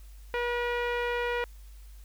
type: tone with low-pass filter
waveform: sawtooth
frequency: 481.6 Hz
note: B4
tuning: 44 cents flat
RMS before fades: -30 dBFS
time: 0.34-1.44 s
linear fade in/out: 0 ms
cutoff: 2300 Hz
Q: 1.9
effects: added 50 Hz sine -45 dBFS peak until 2.04 s + white hiss -61 dBFS RMS until 2.04 s